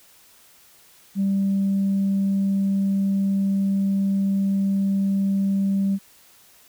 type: tone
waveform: sine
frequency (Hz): 196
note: G3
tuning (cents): 0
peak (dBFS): -17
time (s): 1.15-5.99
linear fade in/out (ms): 50
effects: tanh soft clip ceiling -15 dBFS + white hiss -53 dBFS RMS until 6.68 s